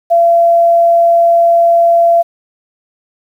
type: tone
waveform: sine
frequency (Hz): 680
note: F5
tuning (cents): -46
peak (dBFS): -5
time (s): 0.1-2.23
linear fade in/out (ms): 20
effects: 7-bit